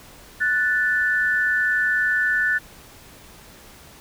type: tone pair together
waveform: sine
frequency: 1480 / 1760 Hz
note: F#6 / A6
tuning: 0 / 0 cents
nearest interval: minor third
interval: 300 cents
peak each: -21 / -20 dBFS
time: 0.4-2.59 s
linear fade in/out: 20 ms
effects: pink hiss -46 dBFS RMS until 4 s